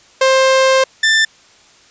sawtooth tone pair in turn, 528 / 1776 Hz, C5 / A6, +16 / +16 cents, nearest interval octave + major sixth, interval 2100 cents, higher second, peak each -5 / -6 dBFS, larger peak first, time 0.21-0.84 / 1.03-1.25 s, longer first, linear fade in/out 5 ms, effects white hiss -47 dBFS RMS until 1.9 s + resampled to 16000 Hz

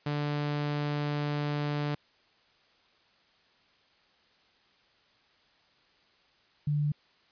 sawtooth / sine tone pair in turn, 146.83 / 147.44 Hz, D3 / D3, 0 / +7 cents, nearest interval unison, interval 7 cents, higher second, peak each -25 dBFS, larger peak neither, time 0.06-1.95 / 6.67-6.92 s, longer first, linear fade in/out 5 ms, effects white hiss -65 dBFS RMS until 7.31 s + resampled to 11025 Hz

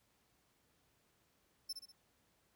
40% pulse tone with echo, 5310 Hz, E8, 12 cents sharp, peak -38 dBFS, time 1.69-1.73 s, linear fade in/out 10 ms, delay 64 ms, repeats 3, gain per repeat -6 dB, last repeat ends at 1.922 s, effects pink hiss -75 dBFS RMS until 2.55 s + high-pass 60 Hz 12 dB/octave

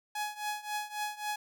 sawtooth tone with tremolo, 840 Hz, G#5, 19 cents sharp, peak -27 dBFS, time 0.15-1.36 s, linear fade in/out 5 ms, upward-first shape triangle, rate 3.7 Hz, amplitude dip 90%, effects none

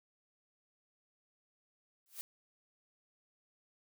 blue noise with exponential growth, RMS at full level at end -39 dBFS, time 2.06-2.21 s, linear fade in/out 0 ms, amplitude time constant 32 ms, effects none

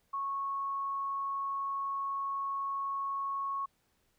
sine tone, 1102 Hz, C#6, 11 cents flat, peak -32 dBFS, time 0.13-3.66 s, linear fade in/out 10 ms, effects pink hiss -74 dBFS RMS until 4.18 s

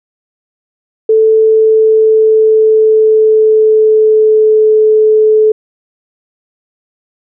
sine tone with pitch glide, 440 to 432.4 Hz, A4 to A4, 0 to -30 cents, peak -4 dBFS, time 1.09-5.52 s, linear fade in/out 5 ms, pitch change -30 cents, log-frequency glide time 1.32-4.73 s, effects none

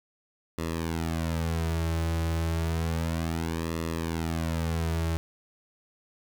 sawtooth tone with flanger, 82.1 Hz, E2, 6 cents flat, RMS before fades -29 dBFS, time 0.58-5.17 s, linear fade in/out 0 ms, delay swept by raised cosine 1.3 to 4.4 ms, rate 0.31 Hz, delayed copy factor -0.8, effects none

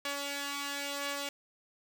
5% pulse tone pair together, 283 / 565 Hz, C#4 / C#5, +36 / +33 cents, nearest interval octave, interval 1197 cents, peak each -26 / -27 dBFS, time 0.05-1.29 s, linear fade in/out 2 ms, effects none

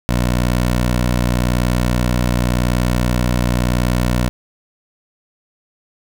15% pulse tone, 60.9 Hz, B1, 24 cents flat, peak -8 dBFS, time 0.09-4.29 s, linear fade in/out 0 ms, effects none

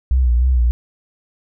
sine tone with vibrato, 61.9 Hz, B1, 5 cents sharp, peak -11 dBFS, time 0.11-0.71 s, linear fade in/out 0 ms, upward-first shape sine, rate 3.3 Hz, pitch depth 79 cents each way, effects none

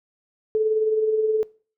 sine tone with tremolo, 435.1 Hz, A4, 19 cents flat, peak -16 dBFS, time 0.55-1.43 s, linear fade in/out 0 ms, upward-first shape sine, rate 19 Hz, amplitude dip 45%, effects noise-tail reverb RT60 0.4 s tail -22 dB re dry

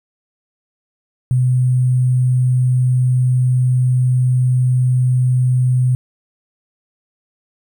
sine tone with sample-and-hold, 126.4 Hz, B2, 41 cents sharp, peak -11 dBFS, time 1.31-5.95 s, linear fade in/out 0 ms, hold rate 8820 Hz, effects none

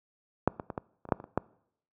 clicks, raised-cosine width 1 ms, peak -7 / -21 / -21 / -18 / -30 / -26 / -8 / -28 / -30 / -11 dBFS, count 10, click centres 0.476 / 0.598 / 0.702 / 0.778 / 1.053 / 1.089 / 1.122 / 1.201 / 1.241 / 1.376 s, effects noise-tail reverb RT60 0.7 s tail -23 dB re dry + high-pass 80 Hz 12 dB/octave

